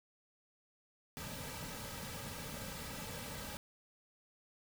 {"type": "noise with comb filter", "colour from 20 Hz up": "pink", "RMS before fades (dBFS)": -45, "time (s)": [1.17, 3.57], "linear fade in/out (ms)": 0, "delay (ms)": 2.8, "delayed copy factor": -0.7, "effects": []}